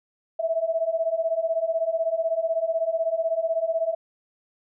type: beating tone pair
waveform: sine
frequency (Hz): 645 / 661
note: E5 / E5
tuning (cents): -38 / +5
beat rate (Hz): 16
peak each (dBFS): -26 / -24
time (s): 0.39-3.95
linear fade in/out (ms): 10
effects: none